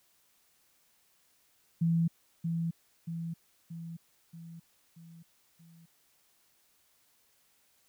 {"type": "tone with echo", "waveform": "sine", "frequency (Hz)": 166.4, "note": "E3", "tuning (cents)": 17, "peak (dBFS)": -24, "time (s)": [1.81, 2.08], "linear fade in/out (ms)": 10, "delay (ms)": 630, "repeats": 6, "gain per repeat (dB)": -5, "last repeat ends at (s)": 5.86, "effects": ["white hiss -69 dBFS RMS until 7.88 s"]}